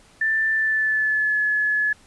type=tone with pitch glide; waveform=sine; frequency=1772 to 1707.7 Hz; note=A6 to G#6; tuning=+12 to +48 cents; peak=-18 dBFS; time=0.21-1.93 s; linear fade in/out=5 ms; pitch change=-64 cents; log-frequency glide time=0.52-1.4 s; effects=pink hiss -53 dBFS RMS until 2.06 s + resampled to 24000 Hz